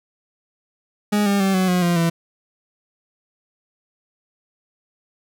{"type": "tone with pitch steps", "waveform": "40% pulse", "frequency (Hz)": [207.7, 200.4, 193.34, 186.54, 179.98, 173.65, 167.54], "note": ["G#3", "G3", "G3", "F#3", "F#3", "F3", "E3"], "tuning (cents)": [0, 38, -24, 14, -48, -10, 28], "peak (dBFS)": -15, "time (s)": [1.12, 2.1], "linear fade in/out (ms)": 10, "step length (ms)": 140, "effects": []}